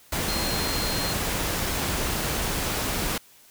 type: tone in noise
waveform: sine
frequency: 4200 Hz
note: C8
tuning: 6 cents sharp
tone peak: -31 dBFS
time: 0.28-1.13 s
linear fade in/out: 5 ms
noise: pink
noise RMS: -27 dBFS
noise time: 0.12-3.18 s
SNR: -7 dB
effects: white hiss -54 dBFS RMS until 3.5 s